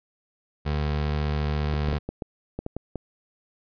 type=tone; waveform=25% pulse; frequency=74.5 Hz; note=D2; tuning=25 cents sharp; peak=-20 dBFS; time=0.65-1.99 s; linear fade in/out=20 ms
type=clicks; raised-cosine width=2 ms; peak=-17 dBFS; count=9; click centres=1.737 / 1.886 / 1.93 / 2.09 / 2.222 / 2.59 / 2.664 / 2.766 / 2.957 s
effects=resampled to 11025 Hz